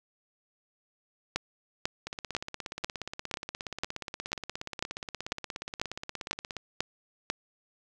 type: two click trains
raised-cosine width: 0.2 ms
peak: -11 / -19 dBFS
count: 13 / 77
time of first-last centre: 1.36-7.301 / 2.07-6.567 s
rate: 2.02 / 16.9 Hz
effects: none